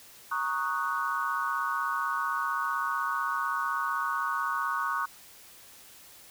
sine chord, D# minor seventh, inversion second, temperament equal, 932.3 / 1108.7 / 1244.5 / 1480 Hz, A#5 / C#6 / D#6 / F#6, 0 / 0 / 0 / 0 cents, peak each -36 / -31 / -33 / -33 dBFS, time 0.31-5.06 s, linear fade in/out 10 ms, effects white hiss -52 dBFS RMS until 6.3 s

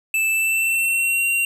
square tone with pitch glide, 2637 to 2754 Hz, E7 to F7, 0 to -25 cents, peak -18 dBFS, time 0.14-1.45 s, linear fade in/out 2 ms, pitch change +75 cents, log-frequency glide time 0.29-1.27 s, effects none

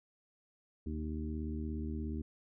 harmonic tone with a mistuned harmonic, 77 Hz, D#2, 17 cents flat, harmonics 1 / 2 / 3 / 4 / 5, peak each -38 / -48 / -41 / -44 / -49 dBFS, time 0.86-2.22 s, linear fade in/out 5 ms, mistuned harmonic 5, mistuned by +17 cents, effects none

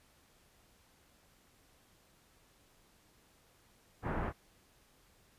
pink low-pass noise, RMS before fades -36 dBFS, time 4.02-4.33 s, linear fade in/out 50 ms, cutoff 1700 Hz, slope 24 dB/octave, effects pink hiss -67 dBFS RMS until 5.38 s + resampled to 32000 Hz

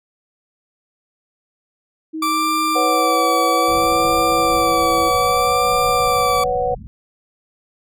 sine tone with pitch glide, 316.4 to 331.7 Hz, D#4 to E4, +29 to +11 cents, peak -23 dBFS, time 2.13-5.1 s, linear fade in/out 20 ms, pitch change +82 cents, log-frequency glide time 2.73-3.3 s
40% pulse tone with vibrato, 1167 Hz, D6, 11 cents flat, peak -16 dBFS, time 2.22-6.44 s, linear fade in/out 5 ms, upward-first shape sine, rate 0.63 Hz, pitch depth 29 cents each way
sine chord, B suspended second, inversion none, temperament just, 493.9 / 555.6 / 740.8 Hz, B4 / C#5 / F#5, 0 / +4 / +2 cents, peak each -20 / -24 / -20 dBFS, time 2.75-6.75 s, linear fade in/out 10 ms
pink low-pass noise, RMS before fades -33 dBFS, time 3.68-6.87 s, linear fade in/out 0 ms, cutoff 220 Hz, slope 48 dB/octave
effects none

